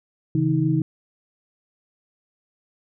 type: tone cluster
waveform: sine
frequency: 136 / 161.4 / 316 Hz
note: C#3 / E3 / D#4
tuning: -33 / -36 / +27 cents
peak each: -22 dBFS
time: 0.35-0.82 s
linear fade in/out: 2 ms
effects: none